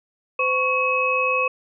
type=tone cluster; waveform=sine; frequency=512 / 1110 / 2562 Hz; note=C5 / C#6 / E7; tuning=-38 / +2 / -50 cents; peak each=-24 / -23 / -21 dBFS; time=0.39-1.48 s; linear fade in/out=5 ms; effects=none